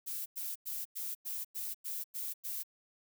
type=noise bursts; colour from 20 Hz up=violet; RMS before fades=-39 dBFS; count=9; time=0.06-2.636 s; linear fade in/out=20 ms; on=200 ms; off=97 ms; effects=none